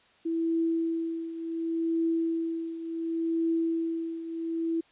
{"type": "tone with tremolo", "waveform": "sine", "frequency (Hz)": 329.6, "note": "E4", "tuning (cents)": 0, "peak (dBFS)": -23, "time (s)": [0.25, 4.81], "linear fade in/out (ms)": 10, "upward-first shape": "triangle", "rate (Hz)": 0.69, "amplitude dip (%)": 75, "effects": ["white hiss -61 dBFS RMS until 4.91 s", "resampled to 8000 Hz"]}